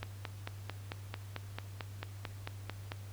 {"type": "click train", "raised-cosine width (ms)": 0.3, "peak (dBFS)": -22, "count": 14, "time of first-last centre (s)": [0.03, 2.919], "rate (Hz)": 4.5, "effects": ["added 99 Hz sine -44 dBFS peak until 3.12 s", "pink hiss -57 dBFS RMS until 3.12 s"]}